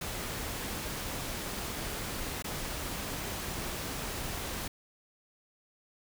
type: noise with dropouts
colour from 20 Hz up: pink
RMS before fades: -37 dBFS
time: 0.01-4.68 s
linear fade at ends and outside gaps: 5 ms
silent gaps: 2.424-2.442 s
effects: none